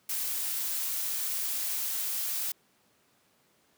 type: noise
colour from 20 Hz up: blue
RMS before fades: -32 dBFS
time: 0.09-2.52 s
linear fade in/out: 5 ms
effects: pink hiss -67 dBFS RMS until 3.77 s + high-pass 150 Hz 12 dB/octave